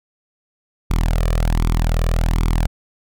sawtooth tone with flanger, 40.75 Hz, E1, 19 cents flat, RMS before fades -17 dBFS, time 0.9-2.67 s, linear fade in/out 10 ms, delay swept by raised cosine 0.86 to 1.7 ms, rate 1.3 Hz, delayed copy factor +0.65, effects none

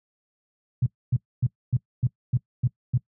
sine tone bursts, 124.4 Hz, B2, 13 cents sharp, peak -17 dBFS, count 8, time 0.82-2.976 s, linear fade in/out 5 ms, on 42 ms, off 260 ms, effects noise-tail reverb RT60 0.1 s tail -22 dB re dry + high-pass 60 Hz 12 dB/octave

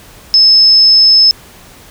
sine tone, 5220 Hz, E8, 18 cents flat, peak -3 dBFS, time 0.34-1.31 s, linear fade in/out 0 ms, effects pink hiss -38 dBFS RMS until 1.9 s

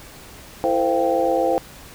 sine tone cluster, 333 / 449.8 / 518 / 688 / 784 Hz, E4 / A4 / C5 / F5 / G5, +18 / +38 / -17 / -26 / 0 cents, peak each -24 / -27 / -20 / -24 / -23 dBFS, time 0.64-1.58 s, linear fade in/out 0 ms, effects pink hiss -42 dBFS RMS until 1.94 s

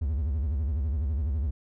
triangle tone with vibrato, 72.8 Hz, D2, 15 cents flat, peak -23 dBFS, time 0.01-1.51 s, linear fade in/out 10 ms, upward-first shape sine, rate 12 Hz, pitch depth 230 cents each way, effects none

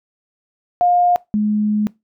sine tone pair in turn, 709 / 210.8 Hz, F5 / G#3, +26 / +26 cents, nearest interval octave + major sixth, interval 2100 cents, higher first, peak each -11 / -14 dBFS, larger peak first, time 0.81-1.16 / 1.34-1.87 s, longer second, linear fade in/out 0 ms, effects noise-tail reverb RT60 0.2 s tail -21 dB re dry

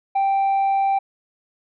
sine tone with tanh clipping, 784 Hz, G5, in tune, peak -17 dBFS, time 0.15-0.99 s, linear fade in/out 10 ms, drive 2 dB, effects none

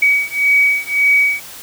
sine beating tone pair, 2265 / 2266.8 Hz, C#7 / C#7, +37 / +38 cents, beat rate 1.8 Hz, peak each -14 dBFS, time 0.02-1.4 s, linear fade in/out 5 ms, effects white hiss -34 dBFS RMS until 1.62 s

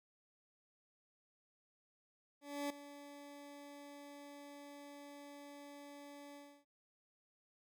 20% pulse tone with ADSR envelope, 286.7 Hz, D4, 42 cents flat, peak -32 dBFS, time 2.41-6.65 s, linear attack 290 ms, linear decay 5 ms, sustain -15 dB, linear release 300 ms, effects none

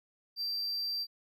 triangle tone, 4699 Hz, D8, in tune, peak -31 dBFS, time 0.36-1.07 s, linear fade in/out 50 ms, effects none

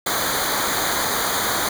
pink noise with comb filter, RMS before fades -22 dBFS, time 0.06-1.69 s, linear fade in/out 5 ms, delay 0.37 ms, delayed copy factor -0.9, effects none

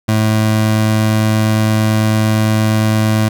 25% pulse tone, 108.8 Hz, A2, 19 cents flat, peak -7 dBFS, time 0.08-3.29 s, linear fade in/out 10 ms, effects none

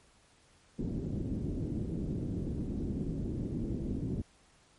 white low-pass noise, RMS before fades -35 dBFS, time 0.78-4.22 s, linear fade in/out 10 ms, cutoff 300 Hz, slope 24 dB/octave, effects pink hiss -64 dBFS RMS until 4.78 s + MP3 48 kbps

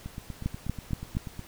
two click trains, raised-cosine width 5 ms, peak -15 / -24 dBFS, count 4 / 12, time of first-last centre 0.46-1.169 / 0.06-1.393 s, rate 4.23 / 8.25 Hz, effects pink hiss -50 dBFS RMS until 1.47 s

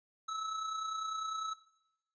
square tone with amplitude modulation, 1301 Hz, E6, 23 cents flat, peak -35 dBFS, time 0.28-1.54 s, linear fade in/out 10 ms, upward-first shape sine, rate 30 Hz, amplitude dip 45%, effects noise-tail reverb RT60 0.8 s tail -17 dB re dry + resampled to 16000 Hz

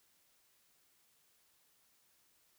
silence, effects white hiss -72 dBFS RMS until 2.58 s

